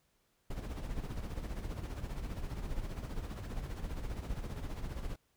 brown noise with tremolo, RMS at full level -37 dBFS, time 0.5-5.16 s, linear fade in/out 5 ms, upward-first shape sine, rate 15 Hz, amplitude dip 60%, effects pink hiss -75 dBFS RMS until 5.36 s

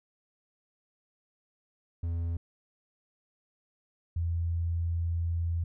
triangle / sine tone pair in turn, 84.4 / 84.4 Hz, E2 / E2, +41 / +41 cents, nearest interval unison, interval 0 cents, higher neither, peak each -27 dBFS, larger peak neither, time 2.03-2.37 / 4.16-5.64 s, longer second, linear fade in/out 5 ms, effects none

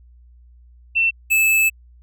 sine / square tone pair in turn, 2690 / 2616 Hz, E7 / E7, +34 / -14 cents, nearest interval unison, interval 48 cents, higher first, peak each -14 dBFS, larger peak neither, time 0.95-1.11 / 1.3-1.7 s, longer second, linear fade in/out 20 ms, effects added 60 Hz sine -45 dBFS peak until 2.02 s

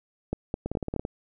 two click trains, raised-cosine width 2 ms, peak -14 / -17 dBFS, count 4 / 8, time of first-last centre 0.33-0.963 / 0.66-1.051 s, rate 4.74 / 17.9 Hz, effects none

